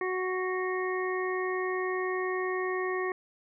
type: harmonic tone with a mistuned harmonic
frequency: 370 Hz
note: F#4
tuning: in tune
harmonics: 1 / 2 / 3 / 5 / 6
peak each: -30 / -40 / -36 / -36 / -42 dBFS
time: 0.01-3.12 s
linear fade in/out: 2 ms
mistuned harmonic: 6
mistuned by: -36 cents
effects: none